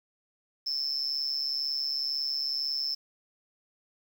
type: tone with amplitude modulation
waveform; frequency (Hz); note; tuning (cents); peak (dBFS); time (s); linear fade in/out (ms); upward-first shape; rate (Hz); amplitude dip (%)
sine; 5274; E8; 0; -23; 0.66-2.95; 10; sine; 142; 95
effects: tanh soft clip ceiling -22 dBFS + 9-bit